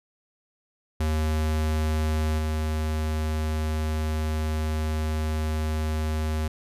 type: tone with level steps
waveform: square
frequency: 77.78 Hz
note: D#2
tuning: in tune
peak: -23 / -25 dBFS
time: 1-6.48 s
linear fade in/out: 5 ms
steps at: 2.38 s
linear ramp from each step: 10 ms
effects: resampled to 32000 Hz